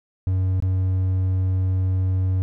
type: tone with dropouts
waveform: triangle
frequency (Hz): 93.4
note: F#2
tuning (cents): +17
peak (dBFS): -16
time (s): 0.27-2.42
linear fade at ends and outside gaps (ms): 0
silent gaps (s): 0.602-0.624
effects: none